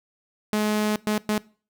sawtooth tone bursts at uneven times, 212.1 Hz, G#3, 37 cents sharp, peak -17 dBFS, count 3, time 0.53-0.96 / 1.07-1.18 / 1.29-1.38 s, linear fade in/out 0 ms, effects noise-tail reverb RT60 0.4 s tail -22 dB re dry

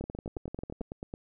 two click trains, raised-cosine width 2 ms, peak -23 / -24 dBFS, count 10 / 11, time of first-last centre 0.01-0.814 / 0.04-1.139 s, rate 11.2 / 9.1 Hz, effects none

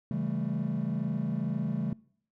triangle chord, A dominant seventh, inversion first, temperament just, 137.5 / 165 / 198 / 220 Hz, C#3 / E3 / G3 / A3, -14 / +2 / +18 / 0 cents, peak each -32 dBFS, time 0.11-1.93 s, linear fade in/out 2 ms, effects noise-tail reverb RT60 0.6 s tail -24 dB re dry + tanh soft clip ceiling -18 dBFS

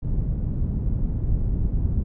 pink low-pass noise, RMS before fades -23 dBFS, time 0.02-2.04 s, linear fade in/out 20 ms, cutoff 150 Hz, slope 12 dB/octave, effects none

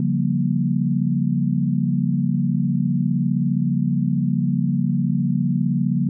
sine chord, G half-diminished seventh, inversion second, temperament just, 141.12 / 176.4 / 196 / 235.2 Hz, Db3 / F3 / G3 / Bb3, +31 / +18 / 0 / +16 cents, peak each -22 / -22 / -25 / -23 dBFS, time 0-6.09 s, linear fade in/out 2 ms, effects none

